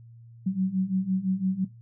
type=beating tone pair; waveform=sine; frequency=185 / 190.9 Hz; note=F#3 / G3; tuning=0 / -46 cents; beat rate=5.9 Hz; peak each=-27 / -26 dBFS; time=0.46-1.65 s; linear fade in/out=10 ms; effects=noise-tail reverb RT60 0.2 s tail -18 dB re dry + added 116 Hz sine -46 dBFS peak until 1.81 s